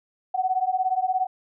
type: beating tone pair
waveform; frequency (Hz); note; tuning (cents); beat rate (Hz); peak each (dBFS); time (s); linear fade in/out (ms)
sine; 739 / 756; F#5 / F#5; -2 / +37; 17; -24; 0.34-1.27; 10
effects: none